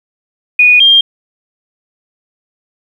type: tone pair in turn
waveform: sine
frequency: 2467 / 3202 Hz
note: D#7 / G7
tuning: -15 / +36 cents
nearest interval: perfect fourth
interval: 451 cents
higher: second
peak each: -3 dBFS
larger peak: neither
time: 0.59-0.8 / 0.8-1.01 s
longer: neither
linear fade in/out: 5 ms
effects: 7-bit